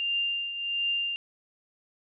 sine tone with tremolo, 2794 Hz, F7, in tune, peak -24 dBFS, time 0-1.16 s, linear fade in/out 0 ms, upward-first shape triangle, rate 1.4 Hz, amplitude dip 65%, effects none

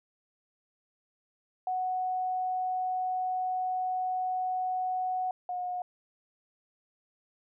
sine tone pair in turn, 740 / 723.1 Hz, F#5 / F#5, 0 / -40 cents, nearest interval unison, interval 40 cents, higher first, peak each -28 / -31 dBFS, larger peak first, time 1.67-5.31 / 5.49-5.82 s, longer first, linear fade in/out 2 ms, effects none

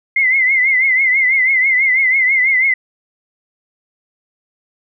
sine tone with vibrato, 2082 Hz, C7, 9 cents flat, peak -10 dBFS, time 0.16-2.74 s, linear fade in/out 5 ms, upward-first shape triangle, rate 6.1 Hz, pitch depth 98 cents each way, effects none

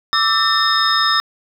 sine tone cluster, 1167 / 1312 / 1799 / 3685 / 5160 Hz, D6 / E6 / A6 / A#7 / E8, -11 / -9 / +38 / -21 / -38 cents, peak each -19 dBFS, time 0.13-1.2 s, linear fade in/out 0 ms, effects tanh soft clip ceiling -3 dBFS + 7-bit

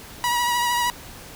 sawtooth tone with vibrato, 965 Hz, B5, 40 cents flat, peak -16 dBFS, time 0.24-0.9 s, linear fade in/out 0 ms, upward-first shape triangle, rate 13 Hz, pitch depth 31 cents each way, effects pink hiss -41 dBFS RMS until 1.35 s

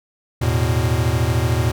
square chord, E suspended fourth, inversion none, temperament equal, 82.41 / 110 / 123.47 Hz, E2 / A2 / B2, 0 / 0 / 0 cents, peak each -22 / -21 / -21 dBFS, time 0.41-1.72 s, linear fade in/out 10 ms, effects none

